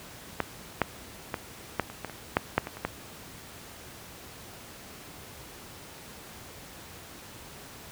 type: clicks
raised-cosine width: 0.5 ms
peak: -10 / -7 / -14 / -9 / -26 / -18 / -25 / -6 / -6 / -20 / -24 / -12 dBFS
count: 12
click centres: 0.403 / 0.817 / 1.342 / 1.797 / 1.9 / 2.047 / 2.097 / 2.369 / 2.58 / 2.671 / 2.77 / 2.85 s
effects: pink hiss -46 dBFS RMS until 7.91 s + high-pass 60 Hz 12 dB/octave